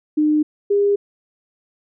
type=tone pair in turn; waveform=sine; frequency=303.3 / 404.9 Hz; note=D#4 / G#4; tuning=-44 / -44 cents; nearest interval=perfect fourth; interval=500 cents; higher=second; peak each=-13 dBFS; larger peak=neither; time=0.17-0.43 / 0.7-0.96 s; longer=neither; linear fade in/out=10 ms; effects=none